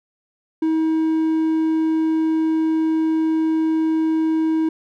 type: tone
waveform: triangle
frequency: 319 Hz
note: D#4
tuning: 43 cents sharp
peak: -14 dBFS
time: 0.62-4.69 s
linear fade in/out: 5 ms
effects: none